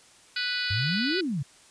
harmonic tone, 493.9 Hz, B4, in tune, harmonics 3 / 4 / 5 / 6 / 7 / 8 / 9 / 10, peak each -31 / -38 / -36 / -37 / -40 / -35 / -33 / -38 dBFS, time 0.36-1.21 s, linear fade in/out 5 ms
sine exponential two-way sweep, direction up then down, 91.6 to 392 to 125.7 Hz, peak -26 dBFS, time 0.7-1.43 s, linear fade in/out 10 ms, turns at 1.19 s
effects white hiss -55 dBFS RMS until 1.7 s + resampled to 22050 Hz

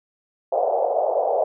white band-pass noise, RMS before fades -21 dBFS, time 0.52-1.44 s, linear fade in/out 5 ms, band 490 to 730 Hz, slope 48 dB/octave, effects none

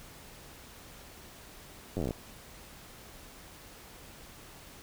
slowing click train, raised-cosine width 2 ms, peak -20 dBFS, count 11, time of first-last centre 1.97-2.108 s, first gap 10 ms, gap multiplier 1.07, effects pink hiss -51 dBFS RMS until 4.82 s

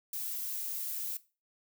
violet noise, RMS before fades -37 dBFS, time 0.13-1.17 s, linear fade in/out 2 ms, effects noise-tail reverb RT60 0.3 s tail -17 dB re dry

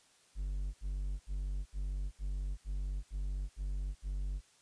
triangle tone bursts, 48.04 Hz, G1, 34 cents flat, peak -32 dBFS, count 9, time 0.35-4.412 s, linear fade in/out 50 ms, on 390 ms, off 69 ms, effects white hiss -66 dBFS RMS until 4.61 s + resampled to 22050 Hz

